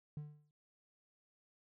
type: tone with exponential decay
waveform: triangle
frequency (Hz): 149.1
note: D3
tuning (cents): +27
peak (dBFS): -36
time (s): 0.17-0.51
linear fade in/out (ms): 2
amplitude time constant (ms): 72
effects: noise-tail reverb RT60 0.4 s tail -19 dB re dry + tanh soft clip ceiling -35 dBFS